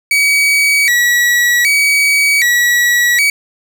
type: tone with vibrato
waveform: 40% pulse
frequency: 2093 Hz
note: C7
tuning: in tune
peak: -8 dBFS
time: 0.11-3.3 s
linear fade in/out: 2 ms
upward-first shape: square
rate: 0.65 Hz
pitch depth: 140 cents each way
effects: none